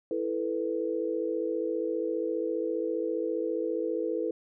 sine chord, E suspended fourth, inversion none, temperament just, 329.6 / 439.5 / 494.4 Hz, E4 / A4 / B4, 0 / -2 / +2 cents, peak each -32 dBFS, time 0.11-4.31 s, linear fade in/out 2 ms, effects none

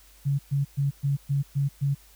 sine tone bursts, 140.2 Hz, C#3, 20 cents sharp, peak -21 dBFS, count 7, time 0.25-1.95 s, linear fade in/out 20 ms, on 140 ms, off 120 ms, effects added 50 Hz sine -55 dBFS peak until 2.15 s + white hiss -56 dBFS RMS until 2.15 s

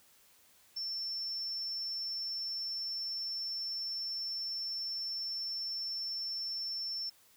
sine tone, 5390 Hz, E8, 38 cents sharp, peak -35 dBFS, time 0.76-7.1 s, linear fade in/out 10 ms, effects white hiss -64 dBFS RMS until 7.36 s

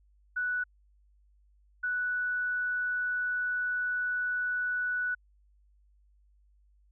sine tone pair in turn, 1480 / 1480 Hz, F#6 / F#6, 0 / 0 cents, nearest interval unison, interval 0 cents, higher neither, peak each -28 dBFS, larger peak neither, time 0.36-0.64 / 1.83-5.15 s, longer second, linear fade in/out 10 ms, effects added 50 Hz sine -61 dBFS peak until 6.91 s

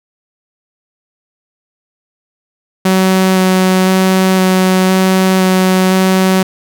sawtooth tone with vibrato, 187.3 Hz, F#3, 21 cents sharp, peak -4 dBFS, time 2.85-6.43 s, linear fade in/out 5 ms, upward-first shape square, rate 0.98 Hz, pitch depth 8 cents each way, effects none

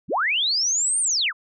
sine linear two-way sweep, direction up then down, 84.6 to 9130 to 1001 Hz, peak -19 dBFS, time 0.08-1.33 s, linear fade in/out 50 ms, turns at 1 s, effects none

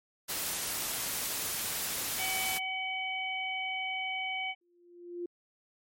white noise, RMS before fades -34 dBFS, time 0.28-2.59 s, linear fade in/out 20 ms
harmonic tone, 756 Hz, F#5, 37 cents sharp, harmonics 1 / 3 / 4, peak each -38 / -34 / -39 dBFS, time 2.17-4.55 s, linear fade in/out 50 ms
sine tone with exponential growth, 349.2 Hz, F4, in tune, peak -32 dBFS, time 4.61-5.26 s, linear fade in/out 5 ms, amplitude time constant 140 ms
effects MP3 64 kbps

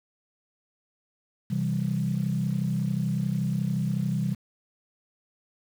sine chord, C major, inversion none, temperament equal, 130.81 / 164.81 / 196 Hz, C3 / E3 / G3, 0 / 0 / 0 cents, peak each -28 dBFS, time 1.5-4.35 s, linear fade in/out 10 ms, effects tanh soft clip ceiling -16 dBFS + 8-bit

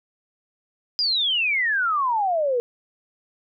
sine exponential sweep, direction down, 5010 to 466.2 Hz, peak -19 dBFS, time 0.99-2.6 s, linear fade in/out 0 ms, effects none

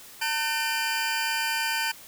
25% pulse tone cluster, 900 / 1523 / 2389 Hz, A5 / F#6 / D7, +39 / +50 / +29 cents, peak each -26 dBFS, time 0.21-1.92 s, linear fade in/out 10 ms, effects white hiss -47 dBFS RMS until 2.07 s

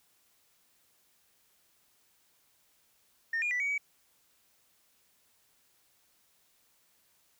sine tone with pitch steps, 1826 / 2426 / 1972 / 2253 / 2274 Hz, A#6 / D#7 / B6 / C#7 / C#7, -36 / -44 / -3 / +28 / +44 cents, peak -27 dBFS, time 3.33-3.78 s, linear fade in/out 5 ms, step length 90 ms, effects tanh soft clip ceiling -26 dBFS + white hiss -69 dBFS RMS until 7.39 s

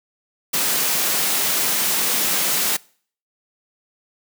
white high-pass noise, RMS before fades -20 dBFS, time 0.53-2.77 s, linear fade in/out 10 ms, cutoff 140 Hz, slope 96 dB/octave, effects noise-tail reverb RT60 0.5 s tail -24 dB re dry

